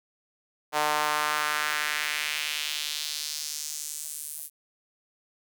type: tone with high-pass filter sweep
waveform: sawtooth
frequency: 150.5 Hz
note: D3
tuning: 43 cents sharp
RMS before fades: -30 dBFS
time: 0.72-4.5 s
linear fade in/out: 50 ms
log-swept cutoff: 770 to 11000 Hz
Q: 1.8
effects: none